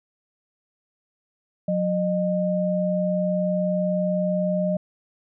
sine tone pair together, 181.95 / 612 Hz, F#3 / D#5, -29 / -29 cents, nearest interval octave + major sixth, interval 2100 cents, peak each -23 dBFS, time 1.68-4.77 s, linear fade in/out 5 ms, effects none

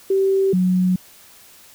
sine tone pair in turn, 387.1 / 183.27 Hz, G4 / F#3, -22 / -16 cents, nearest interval octave + minor second, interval 1294 cents, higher first, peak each -14 dBFS, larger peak neither, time 0.1-0.53 / 0.53-0.96 s, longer neither, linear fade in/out 5 ms, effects white hiss -47 dBFS RMS until 1.74 s

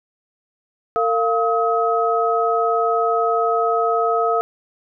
sine tone cluster, 454.6 / 694 / 1274 Hz, A#4 / F5 / D#6, -43 / -11 / +41 cents, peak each -20 dBFS, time 0.96-4.41 s, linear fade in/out 0 ms, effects none

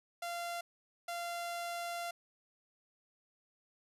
sawtooth tone bursts at uneven times, 690 Hz, F5, 21 cents flat, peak -34 dBFS, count 2, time 0.22-0.61 / 1.08-2.11 s, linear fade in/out 5 ms, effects resampled to 32000 Hz

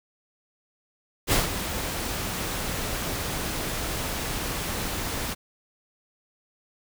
pink noise with ADSR envelope, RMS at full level -20 dBFS, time 1.27-5.35 s, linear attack 53 ms, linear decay 150 ms, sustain -10 dB, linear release 26 ms, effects none

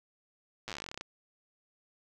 slowing click train, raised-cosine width 0.2 ms, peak -22 dBFS, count 19, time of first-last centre 0.68-1.01 s, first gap 8 ms, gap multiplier 1.09, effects none

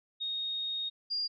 sine tone pair in turn, 3724 / 4810 Hz, A#7 / D8, -2 / +41 cents, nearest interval major third, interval 443 cents, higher second, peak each -32 / -30 dBFS, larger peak second, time 0.2-0.9 / 1.1-1.28 s, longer first, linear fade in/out 20 ms, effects none

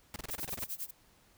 pink noise bursts, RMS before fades -41 dBFS, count 11, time 0.14-0.641 s, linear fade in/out 2 ms, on 21 ms, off 27 ms
violet noise with tremolo, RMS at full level -37 dBFS, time 0.3-0.91 s, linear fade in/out 10 ms, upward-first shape sine, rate 10 Hz, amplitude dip 95%
effects pink hiss -65 dBFS RMS until 1.37 s

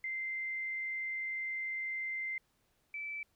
sine tone pair in turn, 2083 / 2317 Hz, C7 / D7, -8 / -24 cents, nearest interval major second, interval 184 cents, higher second, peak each -35 / -38 dBFS, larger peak first, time 0.04-2.38 / 2.94-3.23 s, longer first, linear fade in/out 2 ms, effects pink hiss -75 dBFS RMS until 3.35 s

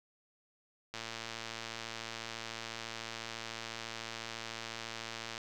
click train, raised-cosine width 0.2 ms, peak -23 dBFS, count 507, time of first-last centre 0.94-5.379 s, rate 114 Hz, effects none

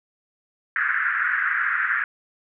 white band-pass noise, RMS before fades -23 dBFS, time 0.76-2.04 s, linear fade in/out 2 ms, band 1400 to 1800 Hz, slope 48 dB/octave, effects none

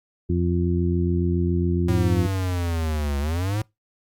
harmonic tone, 87.2 Hz, F2, 2 cents flat, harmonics 1 / 2 / 3 / 4, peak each -22 / -24 / -29 / -26 dBFS, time 0.29-2.27 s, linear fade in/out 10 ms
square linear two-way sweep, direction down then up, 110 to 69.3 to 110 Hz, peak -23 dBFS, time 1.88-3.62 s, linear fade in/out 5 ms, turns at 3.19 s
effects noise-tail reverb RT60 0.2 s tail -24 dB re dry + Opus 48 kbps

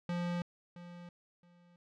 square tone with echo, 174.61 Hz, F3, in tune, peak -34 dBFS, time 0.09-0.42 s, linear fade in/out 2 ms, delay 670 ms, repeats 2, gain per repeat -14 dB, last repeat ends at 1.76 s, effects low-pass 4000 Hz 12 dB/octave

